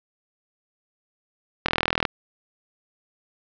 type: click train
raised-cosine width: 0.3 ms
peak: -3 dBFS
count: 17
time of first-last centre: 1.66-2.052 s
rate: 40.8 Hz
effects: low-pass 5000 Hz 12 dB/octave